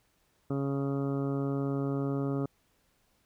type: harmonic tone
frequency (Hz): 138.59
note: C#3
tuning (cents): 0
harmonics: 1 / 2 / 3 / 4 / 5 / 6 / 7 / 8 / 9 / 10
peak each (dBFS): -32 / -32 / -36 / -42 / -46 / -53 / -55 / -52 / -46 / -56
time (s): 0.5-2.46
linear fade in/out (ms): 5
effects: pink hiss -71 dBFS RMS until 3.25 s